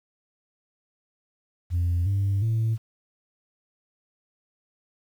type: tone with pitch steps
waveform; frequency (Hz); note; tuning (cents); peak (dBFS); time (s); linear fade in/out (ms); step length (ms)
sine; 87 / 98.79 / 112.18; F2 / G2 / A2; -6 / +14 / +34; -19; 1.7-2.78; 50; 360
effects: tanh soft clip ceiling -19 dBFS + 9-bit